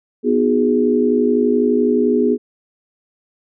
sine chord, G# minor seventh, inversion first, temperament equal with one note detuned, 246.9 / 311.1 / 363.6 / 415.3 Hz, B3 / D#4 / F#4 / G#4, 0 / 0 / -30 / 0 cents, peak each -16 / -22 / -21 / -16 dBFS, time 0.23-2.38 s, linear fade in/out 50 ms, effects none

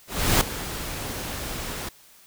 pink noise with ADSR envelope, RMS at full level -18 dBFS, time 0.07-1.89 s, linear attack 340 ms, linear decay 4 ms, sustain -14 dB, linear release 6 ms, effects white hiss -53 dBFS RMS until 2.26 s

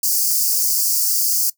white high-pass noise, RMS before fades -18 dBFS, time 0.03-1.5 s, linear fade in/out 5 ms, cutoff 4600 Hz, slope 96 dB/octave, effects noise-tail reverb RT60 0.1 s tail -19 dB re dry

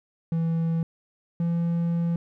triangle tone pair in turn, 164.81 / 169.44 Hz, E3 / E3, 0 / +48 cents, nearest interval unison, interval 48 cents, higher second, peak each -20 / -20 dBFS, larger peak neither, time 0.32-0.83 / 1.4-2.16 s, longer second, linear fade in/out 2 ms, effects none

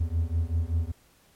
triangle beating tone pair, 80 / 85.2 Hz, D#2 / F2, +49 / -42 cents, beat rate 5.2 Hz, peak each -25 dBFS, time 0-0.92 s, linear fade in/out 10 ms, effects pink hiss -61 dBFS RMS until 1.35 s + MP3 64 kbps

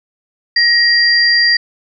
sine tone pair together, 1889 / 4760 Hz, A#6 / D8, +22 / +22 cents, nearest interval octave + major third, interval 1600 cents, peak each -11 dBFS, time 0.56-1.57 s, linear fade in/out 5 ms, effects none

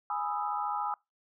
sine chord, E major seventh, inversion first, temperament equal, 830.6 / 987.8 / 1244.5 / 1318.5 Hz, G#5 / B5 / D#6 / E6, 0 / 0 / 0 / 0 cents, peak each -33 / -37 / -36 / -38 dBFS, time 0.1-0.94 s, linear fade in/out 2 ms, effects noise-tail reverb RT60 0.2 s tail -24 dB re dry

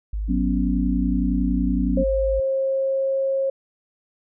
sine tone, 51.91 Hz, G#1, in tune, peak -23 dBFS, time 0.13-2.4 s, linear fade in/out 5 ms
sine chord, F# suspended fourth, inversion none, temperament just, 185 / 246.7 / 277.5 Hz, F#3 / B3 / C#4, 0 / -2 / +2 cents, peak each -24 dBFS, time 0.28-2.04 s, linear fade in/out 20 ms
sine tone with pitch glide, 535 to 540 Hz, C5 to C#5, +38 to -45 cents, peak -19 dBFS, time 1.97-3.5 s, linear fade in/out 5 ms, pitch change +17 cents, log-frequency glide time 2.43-3.32 s
effects none

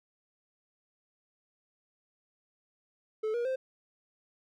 triangle tone with pitch steps, 434.1 / 476.1 / 522.2 Hz, A4 / A#4 / C5, -23 / +37 / -3 cents, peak -27 dBFS, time 3.23-3.56 s, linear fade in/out 10 ms, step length 110 ms, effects none

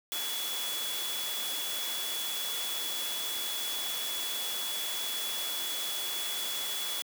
sine tone in noise, 3392 Hz, G#7, 36 cents sharp, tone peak -35 dBFS, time 0.12-7.02 s, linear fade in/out 0 ms, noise white, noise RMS -36 dBFS, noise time 0.12-7.02 s, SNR -2 dB, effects high-pass 300 Hz 12 dB/octave

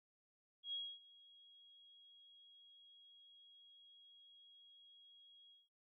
sine tone with ADSR envelope, 3298 Hz, G#7, 13 cents flat, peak -40 dBFS, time 0.63-5.69 s, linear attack 100 ms, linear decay 260 ms, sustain -22 dB, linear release 180 ms, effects none

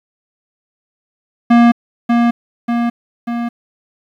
square tone with echo, 236.3 Hz, A#3, 24 cents sharp, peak -6 dBFS, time 1.5-1.72 s, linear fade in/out 10 ms, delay 590 ms, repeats 3, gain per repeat -4 dB, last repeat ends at 3.49 s, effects low-pass 2000 Hz 12 dB/octave + 8-bit

